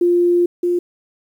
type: tone pair in turn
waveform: sine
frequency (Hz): 349.9 / 351.7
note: F4 / F4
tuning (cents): +3 / +12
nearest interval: unison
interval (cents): 9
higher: second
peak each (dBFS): -11 / -14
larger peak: first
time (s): 0.01-0.46 / 0.63-0.79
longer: first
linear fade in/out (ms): 5
effects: 8-bit